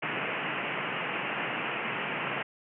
white band-pass noise, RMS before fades -33 dBFS, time 0.02-2.43 s, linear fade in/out 10 ms, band 120 to 2900 Hz, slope 96 dB/octave, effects none

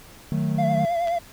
triangle chord, D# diminished, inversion none, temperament equal with one note detuned, 154.49 / 185 / 220 Hz, D#3 / F#3 / A3, -12 / 0 / 0 cents, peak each -22 / -25 / -25 dBFS, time 0.32-0.85 s, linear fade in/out 0 ms
triangle tone with vibrato, 684 Hz, F5, 36 cents flat, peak -19 dBFS, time 0.58-1.19 s, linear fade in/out 10 ms, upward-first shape triangle, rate 9.4 Hz, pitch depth 54 cents each way
clicks, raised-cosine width 0.2 ms, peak -22 dBFS, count 2, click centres 1.074 / 1.083 s
effects pink hiss -47 dBFS RMS until 1.32 s

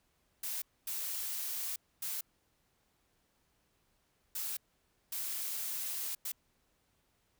blue noise bursts at uneven times, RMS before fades -38 dBFS, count 6, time 0.43-0.62 / 0.87-1.76 / 2.02-2.21 / 4.35-4.57 / 5.12-6.15 / 6.25-6.32 s, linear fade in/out 5 ms, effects pink hiss -75 dBFS RMS until 7.39 s

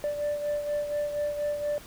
sine beating tone pair, 587.3 / 591.5 Hz, D5 / D5, 0 / +12 cents, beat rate 4.2 Hz, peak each -26 / -33 dBFS, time 0.04-1.78 s, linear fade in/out 0 ms, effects tanh soft clip ceiling -24 dBFS + pink hiss -48 dBFS RMS until 1.86 s

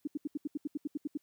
sine tone bursts, 293.7 Hz, D4, in tune, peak -31 dBFS, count 12, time 0.05-1.174 s, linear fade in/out 5 ms, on 24 ms, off 76 ms, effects white hiss -75 dBFS RMS until 1.22 s

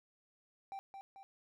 triangle tone with echo, 782 Hz, G5, 4 cents flat, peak -40 dBFS, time 0.72-0.79 s, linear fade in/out 0 ms, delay 220 ms, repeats 2, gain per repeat -5 dB, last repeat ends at 1.23 s, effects none

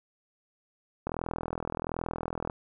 click train, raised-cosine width 1 ms, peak -18 dBFS, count 60, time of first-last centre 1.07-2.499 s, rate 41.3 Hz, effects none

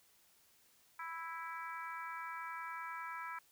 harmonic tone, 329.6 Hz, E4, in tune, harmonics 3 / 4 / 5 / 6 / 7, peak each -46 / -46 / -49 / -54 / -52 dBFS, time 0.99-3.39 s, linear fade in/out 5 ms, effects white hiss -69 dBFS RMS until 3.51 s

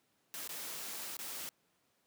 white noise with dropouts, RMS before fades -43 dBFS, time 0.34-1.49 s, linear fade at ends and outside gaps 0 ms, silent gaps 0.475-0.492 / 1.168-1.19 s, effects pink hiss -75 dBFS RMS until 2.06 s + high-pass 150 Hz 12 dB/octave

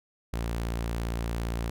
sawtooth tone, 57.5 Hz, A#1, 23 cents flat, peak -25 dBFS, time 0.33-1.7 s, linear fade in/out 5 ms, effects none

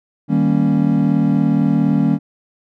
triangle chord, Eb dominant seventh, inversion none, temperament equal, 155.56 / 196 / 233.1 / 277.2 Hz, Eb3 / G3 / Bb3 / Db4, 0 / 0 / 0 / 0 cents, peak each -16 dBFS, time 0.28-2.19 s, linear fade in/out 50 ms, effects none

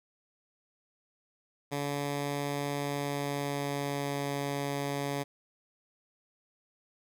10% pulse tone with pitch glide, 143 to 141.44 Hz, D3 to C#3, -46 to +35 cents, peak -23 dBFS, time 1.71-5.24 s, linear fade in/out 20 ms, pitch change -19 cents, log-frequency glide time 2.78-4.3 s, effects none

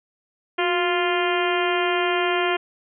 harmonic tone with a mistuned harmonic, 349.2 Hz, F4, in tune, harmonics 1 / 2 / 3 / 4 / 5 / 6 / 7 / 8 / 9, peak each -23 / -26 / -28 / -29 / -30 / -31 / -31 / -32 / -33 dBFS, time 0.58-2.57 s, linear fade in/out 10 ms, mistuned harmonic 1, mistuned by +61 cents, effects none

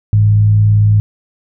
sine tone with frequency modulation, 104.6 Hz, G#2, 13 cents sharp, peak -6 dBFS, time 0.13-1 s, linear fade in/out 0 ms, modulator 57.8 Hz, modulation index 0.26, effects none

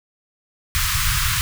pink band-stop noise, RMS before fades -20 dBFS, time 0.75-1.41 s, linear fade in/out 0 ms, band 140 to 1100 Hz, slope 48 dB/octave, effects none

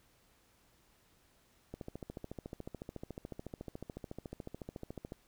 click train, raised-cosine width 2 ms, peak -29 dBFS, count 48, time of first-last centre 1.74-5.121 s, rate 13.9 Hz, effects pink hiss -69 dBFS RMS until 5.27 s

